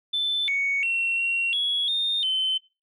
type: tone with pitch steps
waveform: sine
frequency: 3524 / 2227 / 2723 / 2741 / 3354 / 3651 / 3065 Hz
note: A7 / C#7 / F7 / F7 / G#7 / A#7 / G7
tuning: +2 / +7 / -44 / -33 / +16 / -37 / -40 cents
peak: -21 dBFS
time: 0.13-2.58 s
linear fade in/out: 10 ms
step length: 350 ms
effects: noise-tail reverb RT60 0.3 s tail -22 dB re dry + tanh soft clip ceiling -17 dBFS